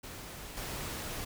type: noise with level steps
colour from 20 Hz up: pink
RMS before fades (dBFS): -45 / -39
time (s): 0.03-1.25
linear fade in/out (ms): 10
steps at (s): 0.57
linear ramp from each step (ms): 2
effects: none